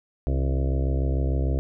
harmonic tone with a mistuned harmonic, 66.7 Hz, C2, 34 cents sharp, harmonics 1 / 2 / 4 / 5 / 6 / 7 / 8 / 9 / 10, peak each -22 / -28 / -34 / -36 / -38 / -39 / -40 / -41 / -42 dBFS, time 0.27-1.59 s, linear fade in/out 0 ms, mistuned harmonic 4, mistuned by -35 cents, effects none

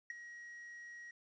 triangle tone with ADSR envelope, 1898 Hz, A#6, 31 cents sharp, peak -35 dBFS, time 0.1-1.11 s, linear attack 3 ms, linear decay 13 ms, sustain -12 dB, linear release 4 ms, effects resampled to 16000 Hz + 12-bit

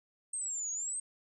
sine exponential two-way sweep, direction down then up, 8510 to 6600 to 8510 Hz, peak -34 dBFS, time 0.33-1 s, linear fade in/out 5 ms, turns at 0.71 s, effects none

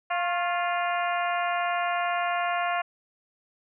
harmonic tone with a mistuned harmonic, 349.2 Hz, F4, in tune, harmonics 2 / 3 / 4 / 5 / 6 / 7 / 8, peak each -27 / -31 / -33 / -35 / -37 / -38 / -39 dBFS, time 0.1-2.82 s, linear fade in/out 10 ms, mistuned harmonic 3, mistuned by +51 cents, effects none

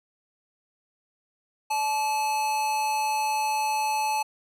square tone with amplitude modulation, 864 Hz, A5, 32 cents flat, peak -23 dBFS, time 1.7-4.23 s, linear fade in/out 10 ms, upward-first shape sine, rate 285 Hz, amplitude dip 30%, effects resampled to 32000 Hz

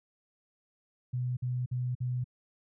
sine tone bursts, 124.8 Hz, B2, 19 cents sharp, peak -29 dBFS, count 4, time 1.13-2.243 s, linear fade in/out 10 ms, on 240 ms, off 51 ms, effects none

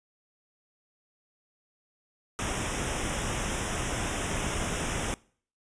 pink band-stop noise, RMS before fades -31 dBFS, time 2.39-5.14 s, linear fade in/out 0 ms, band 3600 to 5300 Hz, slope 96 dB/octave, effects noise-tail reverb RT60 0.5 s tail -23 dB re dry + resampled to 22050 Hz

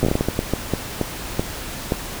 slowing click train, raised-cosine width 2 ms, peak -5 dBFS, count 15, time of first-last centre 0.03-1.922 s, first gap 8 ms, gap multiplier 1.38, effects pink hiss -31 dBFS RMS until 2.2 s

